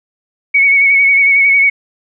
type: tone with vibrato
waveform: sine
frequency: 2226 Hz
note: C#7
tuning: 7 cents sharp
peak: -6 dBFS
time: 0.54-1.7 s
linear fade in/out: 10 ms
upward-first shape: sine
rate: 11 Hz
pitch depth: 33 cents each way
effects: none